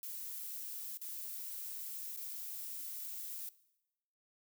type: noise with dropouts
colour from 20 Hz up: violet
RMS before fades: -44 dBFS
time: 0.03-3.49 s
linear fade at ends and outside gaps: 1 ms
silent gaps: 0.973-1.015 / 2.164-2.172 s
effects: noise-tail reverb RT60 0.9 s tail -19 dB re dry